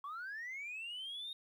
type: linear sweep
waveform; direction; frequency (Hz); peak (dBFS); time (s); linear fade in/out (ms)
sine; up; 1093 to 3729; -40; 0.04-1.33; 2
effects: tanh soft clip ceiling -39 dBFS + 12-bit